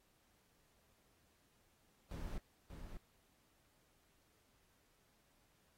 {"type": "noise with echo", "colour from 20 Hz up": "brown", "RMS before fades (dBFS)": -44, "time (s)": [2.11, 2.38], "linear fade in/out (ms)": 2, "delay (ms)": 590, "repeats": 1, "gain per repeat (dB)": -6, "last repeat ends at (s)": 2.97, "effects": ["pink hiss -75 dBFS RMS until 5.77 s", "AAC 48 kbps"]}